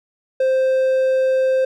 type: tone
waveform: triangle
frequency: 523.3 Hz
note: C5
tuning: in tune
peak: -12 dBFS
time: 0.4-1.65 s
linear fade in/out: 5 ms
effects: none

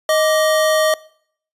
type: tone pair together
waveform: square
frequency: 625 / 1170.3 Hz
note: D#5 / D6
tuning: +8 / -6 cents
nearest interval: major seventh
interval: 1086 cents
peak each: -14 / -22 dBFS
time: 0.09-0.94 s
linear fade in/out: 2 ms
effects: noise-tail reverb RT60 0.6 s tail -22 dB re dry + resampled to 32000 Hz

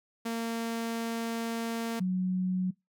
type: tone pair in turn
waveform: sawtooth / sine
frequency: 229.4 / 184.4 Hz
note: A#3 / F#3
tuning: -28 / -6 cents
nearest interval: major third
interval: 378 cents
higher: first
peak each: -27 / -26 dBFS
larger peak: second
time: 0.25-2 / 2-2.71 s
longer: first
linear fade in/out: 10 ms
effects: noise-tail reverb RT60 0.2 s tail -24 dB re dry

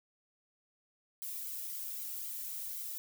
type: noise with flanger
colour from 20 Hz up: violet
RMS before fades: -41 dBFS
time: 1.22-2.98 s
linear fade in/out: 0 ms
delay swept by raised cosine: 1.1 to 1.92 ms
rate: 3.8 Hz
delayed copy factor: -0.65
effects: none

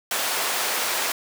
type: high-pass noise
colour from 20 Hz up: pink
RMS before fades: -25 dBFS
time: 0.11-1.12 s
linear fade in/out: 2 ms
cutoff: 670 Hz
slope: 12 dB/octave
effects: none

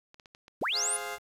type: clicks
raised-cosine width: 0.2 ms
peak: -34 dBFS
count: 6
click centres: 0.144 / 0.198 / 0.258 / 0.349 / 0.481 / 0.723 s
type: linear sweep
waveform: sine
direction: up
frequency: 43.82 to 10320 Hz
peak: -27 dBFS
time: 0.61-0.97 s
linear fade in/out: 10 ms
type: chord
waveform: 15% pulse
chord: F minor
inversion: first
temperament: equal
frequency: 415.3 / 523.3 / 698.5 Hz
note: Ab4 / C5 / F5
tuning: 0 / 0 / 0 cents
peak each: -33 / -36 / -32 dBFS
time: 0.72-1.19 s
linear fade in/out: 50 ms
effects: resampled to 32000 Hz + 9-bit

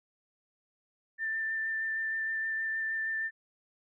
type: tone with vibrato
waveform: sine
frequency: 1782 Hz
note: A6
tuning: 22 cents sharp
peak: -30 dBFS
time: 1.18-3.31 s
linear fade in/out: 50 ms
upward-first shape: sine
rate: 6.4 Hz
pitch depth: 12 cents each way
effects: none

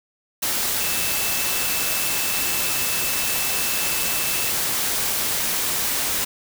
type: tone in noise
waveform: sine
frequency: 2638 Hz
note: E7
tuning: 1 cent sharp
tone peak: -31 dBFS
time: 0.8-4.51 s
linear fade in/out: 10 ms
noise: white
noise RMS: -23 dBFS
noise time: 0.42-6.25 s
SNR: -11 dB
effects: none

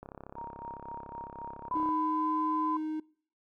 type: click train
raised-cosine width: 1 ms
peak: -30 dBFS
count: 64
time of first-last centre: 0.03-1.888 s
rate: 33.9 Hz
type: tone with tremolo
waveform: sine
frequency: 935 Hz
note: A#5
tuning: 5 cents sharp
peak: -38 dBFS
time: 0.36-1.69 s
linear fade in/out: 10 ms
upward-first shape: sine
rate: 3.9 Hz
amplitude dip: 70%
type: tone with pitch glide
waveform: sine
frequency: 1000 to 1013.4 Hz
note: B5 to B5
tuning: +21 to +44 cents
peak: -29 dBFS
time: 1.71-2.77 s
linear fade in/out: 5 ms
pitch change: +23 cents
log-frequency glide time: 1.96-2.29 s
type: tone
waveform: triangle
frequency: 311 Hz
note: D#4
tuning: 1 cent flat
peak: -30 dBFS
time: 1.75-3 s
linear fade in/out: 5 ms
effects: noise-tail reverb RT60 0.5 s tail -24 dB re dry

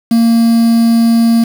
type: tone with quantisation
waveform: triangle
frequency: 230.4 Hz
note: A#3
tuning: 20 cents flat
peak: -4 dBFS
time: 0.11-1.44 s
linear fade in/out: 5 ms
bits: 4
effects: none

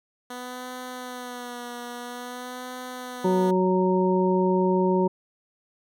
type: tone with vibrato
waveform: 10% pulse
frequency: 246.9 Hz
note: B3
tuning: in tune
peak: -26 dBFS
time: 0.3-3.51 s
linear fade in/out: 5 ms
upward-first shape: sine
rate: 0.5 Hz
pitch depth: 38 cents each way
type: harmonic tone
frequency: 185.3 Hz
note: F#3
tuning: 3 cents sharp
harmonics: 1 / 2 / 3 / 5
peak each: -23 / -22 / -29 / -27 dBFS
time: 3.24-5.08 s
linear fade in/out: 10 ms
effects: none

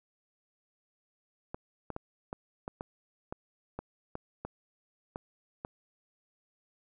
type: clicks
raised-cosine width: 1 ms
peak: -23 dBFS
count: 12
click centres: 1.545 / 1.903 / 1.964 / 2.329 / 2.679 / 2.809 / 3.325 / 3.79 / 4.154 / 4.45 / 5.159 / 5.649 s
effects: none

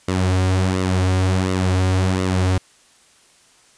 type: tone with flanger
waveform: sawtooth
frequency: 93.1 Hz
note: F#2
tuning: 11 cents sharp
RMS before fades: -18 dBFS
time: 0.08-2.58 s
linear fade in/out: 5 ms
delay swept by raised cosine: 1.2 to 6.2 ms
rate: 1.4 Hz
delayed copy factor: -0.6
effects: white hiss -53 dBFS RMS until 3.77 s + resampled to 22050 Hz

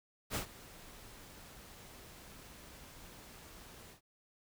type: noise with ADSR envelope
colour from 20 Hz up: pink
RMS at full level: -35 dBFS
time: 0.3-4.01 s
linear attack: 56 ms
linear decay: 100 ms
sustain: -19 dB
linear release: 110 ms
effects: none

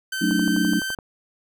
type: tone with pitch glide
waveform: sawtooth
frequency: 1541 to 1549.9 Hz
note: G6 to G6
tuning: -30 to -20 cents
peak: -22 dBFS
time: 0.12-0.95 s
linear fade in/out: 5 ms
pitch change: +10 cents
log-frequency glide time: 0.29-0.66 s
type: chord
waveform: sine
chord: D# half-diminished seventh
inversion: first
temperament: equal with one note detuned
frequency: 185 / 220 / 284 / 311.1 Hz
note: F#3 / A3 / C#4 / D#4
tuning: 0 / 0 / +42 / 0 cents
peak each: -24 dBFS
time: 0.21-0.8 s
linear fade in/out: 10 ms
type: click train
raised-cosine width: 1 ms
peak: -21 dBFS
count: 9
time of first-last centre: 0.31-0.988 s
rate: 11.8 Hz
effects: none

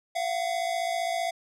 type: tone pair together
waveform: square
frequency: 681.7 / 737 Hz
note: F5 / F#5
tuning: -42 / -7 cents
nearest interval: minor second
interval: 135 cents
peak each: -29 / -32 dBFS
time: 0.15-1.31 s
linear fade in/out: 10 ms
effects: low-pass 10000 Hz 12 dB/octave

